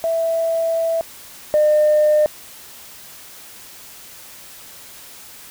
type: tone pair in turn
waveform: sine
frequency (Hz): 659.3 / 604.9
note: E5 / D#5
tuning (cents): 0 / -49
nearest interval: minor second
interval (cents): 149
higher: first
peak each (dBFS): -16 / -10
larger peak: second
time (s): 0.04-1.01 / 1.54-2.26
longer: first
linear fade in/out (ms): 0
effects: tanh soft clip ceiling -8 dBFS + white hiss -40 dBFS RMS until 5.5 s